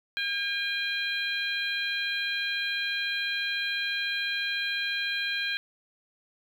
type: harmonic tone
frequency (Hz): 806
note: G5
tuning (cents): +48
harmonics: 2 / 3 / 4 / 5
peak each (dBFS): -31 / -33 / -34 / -35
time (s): 0.17-5.57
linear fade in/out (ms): 0
effects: 9-bit